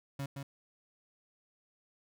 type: tone with echo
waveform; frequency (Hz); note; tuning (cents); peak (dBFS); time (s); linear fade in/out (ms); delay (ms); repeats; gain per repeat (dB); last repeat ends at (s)
35% pulse; 138.59; C#3; 0; -34; 0.19-0.26; 5; 170; 1; -4; 0.43
effects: none